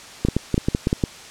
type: clicks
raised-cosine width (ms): 3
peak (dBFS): -5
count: 10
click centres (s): 0.25 / 0.286 / 0.366 / 0.543 / 0.579 / 0.685 / 0.749 / 0.871 / 0.929 / 1.038
effects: white hiss -40 dBFS RMS until 1.3 s + low-pass 7000 Hz 12 dB/octave